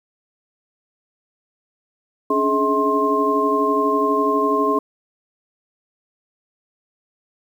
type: tone cluster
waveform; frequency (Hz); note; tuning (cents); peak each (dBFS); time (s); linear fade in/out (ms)
sine; 279.3 / 291.4 / 421.6 / 642 / 1059; C#4 / D4 / G#4 / E5 / C6; +13 / -13 / +26 / -46 / +21; -23 / -28 / -20 / -26 / -19; 2.3-4.79; 5
effects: 8-bit